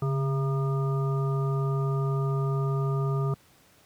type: harmonic tone with a mistuned harmonic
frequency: 134.8 Hz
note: C#3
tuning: 48 cents flat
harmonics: 1 / 3 / 5 / 7 / 9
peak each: -24 / -33 / -41 / -44 / -37 dBFS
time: 0.02-3.34 s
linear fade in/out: 2 ms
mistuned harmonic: 1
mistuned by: +53 cents
effects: pink hiss -59 dBFS RMS until 3.85 s + high-pass 80 Hz 12 dB/octave